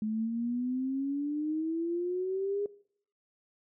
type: exponential sweep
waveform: sine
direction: up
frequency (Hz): 213 to 411.9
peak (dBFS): -29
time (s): 0.02-2.66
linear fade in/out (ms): 2
effects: noise-tail reverb RT60 0.6 s tail -20 dB re dry